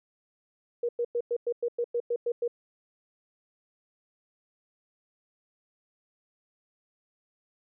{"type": "tone bursts", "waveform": "sine", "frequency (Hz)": 476.1, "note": "A#4", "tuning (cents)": 37, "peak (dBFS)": -25, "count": 11, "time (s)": [0.83, 2.479], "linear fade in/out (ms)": 5, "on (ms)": 59, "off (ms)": 100, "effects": []}